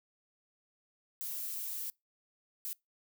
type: noise bursts at uneven times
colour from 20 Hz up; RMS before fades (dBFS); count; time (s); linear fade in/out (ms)
violet; -39; 2; 1.21-1.9 / 2.65-2.73; 0
effects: noise-tail reverb RT60 0.2 s tail -25 dB re dry